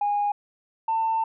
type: tone pair in turn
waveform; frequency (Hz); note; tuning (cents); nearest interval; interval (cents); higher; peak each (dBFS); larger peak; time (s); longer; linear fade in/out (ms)
sine; 821 / 895.9; G#5 / A5; -20 / +31; major second; 151; second; -20; neither; 0.01-0.32 / 0.88-1.24; second; 5
effects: tanh soft clip ceiling -17 dBFS